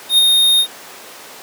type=tone with ADSR envelope; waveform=square; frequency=3695 Hz; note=A#7; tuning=16 cents flat; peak=-7 dBFS; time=0.09-0.67 s; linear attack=89 ms; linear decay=19 ms; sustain=-3 dB; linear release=71 ms; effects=pink hiss -35 dBFS RMS until 1.42 s + high-pass 400 Hz 12 dB/octave